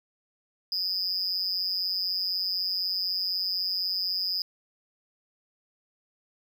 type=tone with amplitude modulation; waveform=triangle; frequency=4978 Hz; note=D#8; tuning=in tune; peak=-21 dBFS; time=0.72-4.42 s; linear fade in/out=2 ms; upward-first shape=sine; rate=184 Hz; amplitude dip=100%; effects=none